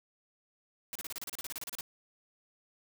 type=noise bursts; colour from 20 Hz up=white; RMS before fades=-40 dBFS; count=16; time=0.93-1.809 s; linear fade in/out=0 ms; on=24 ms; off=33 ms; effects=none

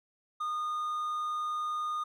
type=tone; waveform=triangle; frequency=1225 Hz; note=D#6; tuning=27 cents flat; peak=-29 dBFS; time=0.4-2.04 s; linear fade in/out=10 ms; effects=none

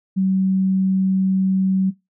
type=tone; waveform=sine; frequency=190 Hz; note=F#3; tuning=46 cents sharp; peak=-15 dBFS; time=0.16-1.91 s; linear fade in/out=20 ms; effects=noise-tail reverb RT60 0.2 s tail -19 dB re dry

